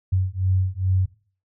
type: beating tone pair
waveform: sine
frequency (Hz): 92.5 / 94.9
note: F#2 / F#2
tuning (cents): 0 / +44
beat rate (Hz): 2.4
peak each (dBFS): -22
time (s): 0.12-1.06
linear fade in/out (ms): 10
effects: noise-tail reverb RT60 0.4 s tail -18 dB re dry